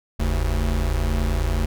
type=tone pair together; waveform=square; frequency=44.3 / 74.5 Hz; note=F1 / D2; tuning=+25 / +25 cents; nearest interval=major sixth; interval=900 cents; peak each=-22 / -24 dBFS; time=0.19-1.66 s; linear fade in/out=10 ms; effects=none